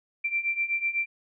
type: beating tone pair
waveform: sine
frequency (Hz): 2349 / 2357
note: D7 / D7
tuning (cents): 0 / +6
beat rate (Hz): 8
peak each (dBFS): -30 / -27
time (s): 0.24-1.06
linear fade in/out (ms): 10
effects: none